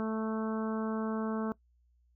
harmonic tone, 220 Hz, A3, in tune, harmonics 1 / 2 / 3 / 4 / 5 / 6 / 7, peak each -32 / -37 / -42 / -45 / -44 / -45 / -50 dBFS, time 0-1.52 s, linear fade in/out 0 ms, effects noise-tail reverb RT60 0.1 s tail -20 dB re dry + added 60 Hz sine -65 dBFS peak until 2.15 s

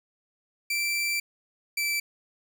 sawtooth tone pair in turn, 2342 / 2326 Hz, D7 / D7, -5 / -17 cents, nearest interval unison, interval 12 cents, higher first, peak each -22 dBFS, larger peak neither, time 0.7-1.2 / 1.77-2 s, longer first, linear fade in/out 5 ms, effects none

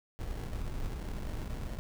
brown noise with sample-and-hold, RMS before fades -37 dBFS, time 0.19-1.79 s, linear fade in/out 0 ms, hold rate 1225 Hz, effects none

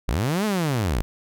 sawtooth linear two-way sweep, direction up then down, 42 to 220 to 42 Hz, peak -17 dBFS, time 0.08-1.02 s, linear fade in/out 0 ms, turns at 0.45 s, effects none

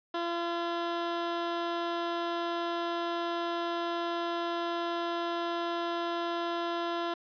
15% pulse tone, 341.3 Hz, F4, 40 cents flat, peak -24 dBFS, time 0.14-7.14 s, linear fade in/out 5 ms, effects resampled to 11025 Hz

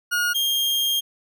40% pulse tone pair in turn, 1436 / 3218 Hz, F6 / G7, +48 / +45 cents, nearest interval octave + major second, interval 1397 cents, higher second, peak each -19 dBFS, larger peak neither, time 0.11-0.34 / 0.34-1.01 s, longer second, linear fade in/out 20 ms, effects none

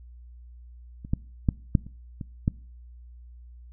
clicks, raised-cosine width 5 ms, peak -26 / -11 / -8 / -6 / -29 / -21 / -9 dBFS, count 7, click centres 1.049 / 1.135 / 1.488 / 1.752 / 1.866 / 2.212 / 2.479 s, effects noise-tail reverb RT60 0.5 s tail -24 dB re dry + added 60 Hz sine -44 dBFS peak until 3.72 s

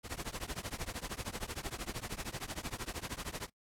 pink noise with tremolo, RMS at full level -37 dBFS, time 0.03-3.5 s, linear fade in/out 50 ms, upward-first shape triangle, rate 13 Hz, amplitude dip 100%, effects noise-tail reverb RT60 0.1 s tail -20 dB re dry + low-pass 12000 Hz 12 dB/octave

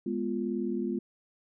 sine chord, F diminished, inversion first, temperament equal, 207.7 / 246.9 / 349.2 Hz, Ab3 / Cb4 / F4, 0 / 0 / 0 cents, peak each -33 dBFS, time 0.06-0.99 s, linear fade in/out 5 ms, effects none

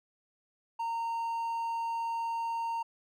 triangle tone, 921 Hz, A#5, 21 cents flat, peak -29 dBFS, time 0.79-2.83 s, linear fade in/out 10 ms, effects none

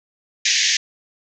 white band-pass noise, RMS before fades -18 dBFS, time 0.45-0.77 s, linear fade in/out 5 ms, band 1700 to 6800 Hz, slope 96 dB/octave, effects none

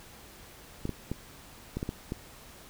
clicks, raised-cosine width 3 ms, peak -19 dBFS, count 7, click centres 0.854 / 0.893 / 1.116 / 1.77 / 1.829 / 1.891 / 2.121 s, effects pink hiss -51 dBFS RMS until 2.69 s

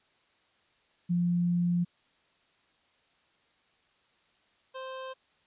sine / 25% pulse tone pair in turn, 174.61 / 523.2 Hz, F3 / C5, 0 / 0 cents, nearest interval octave + perfect fifth, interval 1900 cents, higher second, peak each -24 / -34 dBFS, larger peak first, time 1.09-1.85 / 4.74-5.14 s, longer first, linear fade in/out 20 ms, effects white hiss -68 dBFS RMS until 5.46 s + resampled to 8000 Hz

